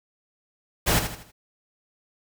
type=noise with echo; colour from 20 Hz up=pink; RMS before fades=-21 dBFS; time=0.86-1 s; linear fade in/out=20 ms; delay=80 ms; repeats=4; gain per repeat=-8 dB; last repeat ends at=1.32 s; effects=none